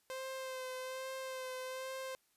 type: tone with vibrato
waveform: sawtooth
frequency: 520 Hz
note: C5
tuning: 11 cents flat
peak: -37 dBFS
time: 0.1-2.15 s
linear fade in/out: 0 ms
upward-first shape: sine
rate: 1.2 Hz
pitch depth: 23 cents each way
effects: white hiss -75 dBFS RMS until 2.36 s + resampled to 32000 Hz

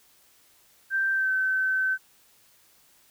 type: tone with pitch glide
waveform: sine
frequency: 1568 to 1533.1 Hz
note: G6 to G6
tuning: 0 to -39 cents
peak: -22 dBFS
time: 0.9-1.98 s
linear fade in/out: 50 ms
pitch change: -39 cents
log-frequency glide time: 1.13-1.31 s
effects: white hiss -60 dBFS RMS until 3.1 s

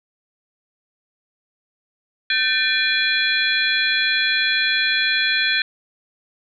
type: tone cluster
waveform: sine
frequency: 1541 / 1784 / 2406 / 3376 / 4094 Hz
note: G6 / A6 / D7 / G#7 / C8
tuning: -30 / +23 / +41 / +28 / -38 cents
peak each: -23 dBFS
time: 2.3-5.62 s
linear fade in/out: 2 ms
effects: none

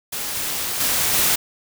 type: noise with level steps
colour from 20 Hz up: white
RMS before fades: -27 / -25 / -20 / -18 dBFS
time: 0.12-1.36 s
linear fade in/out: 10 ms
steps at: 0.35 / 0.8 / 1.13 s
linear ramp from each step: 5 ms
effects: none

